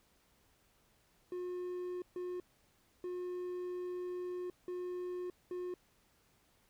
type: tone bursts at uneven times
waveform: triangle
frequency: 359.5 Hz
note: F#4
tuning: 50 cents flat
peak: -36 dBFS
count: 5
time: 1.32-2.02 / 2.16-2.4 / 3.04-4.5 / 4.68-5.3 / 5.51-5.74 s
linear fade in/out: 2 ms
effects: pink hiss -71 dBFS RMS until 6.69 s